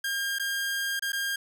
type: tone with dropouts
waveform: sawtooth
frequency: 1610 Hz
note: G6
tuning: 46 cents sharp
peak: -24 dBFS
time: 0.04-1.36 s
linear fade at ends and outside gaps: 5 ms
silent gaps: 0.386-0.396 / 0.995-1.022 / 1.121-1.13 s
effects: none